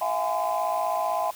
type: tone cluster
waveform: sine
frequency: 655 / 711 / 828 / 1022 Hz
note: E5 / F5 / G#5 / C6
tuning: -11 / +31 / -5 / -41 cents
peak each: -28 dBFS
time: 0.01-1.31 s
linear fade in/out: 5 ms
effects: tanh soft clip ceiling -17 dBFS + white hiss -45 dBFS RMS until 1.35 s